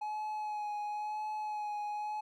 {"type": "tone with vibrato", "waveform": "triangle", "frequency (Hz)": 844, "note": "G#5", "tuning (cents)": 28, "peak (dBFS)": -33, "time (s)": [0.01, 2.21], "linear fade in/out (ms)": 10, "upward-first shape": "sine", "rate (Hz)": 0.97, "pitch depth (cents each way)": 22, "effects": []}